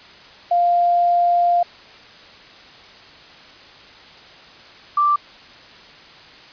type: tone pair in turn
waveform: sine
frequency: 698.5 / 1174.7 Hz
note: F5 / D6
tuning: 0 / 0 cents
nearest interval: major sixth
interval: 900 cents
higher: second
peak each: -13 dBFS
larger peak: neither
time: 0.51-1.63 / 4.97-5.16 s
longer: first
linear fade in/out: 5 ms
effects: white hiss -43 dBFS RMS until 6.52 s + resampled to 11025 Hz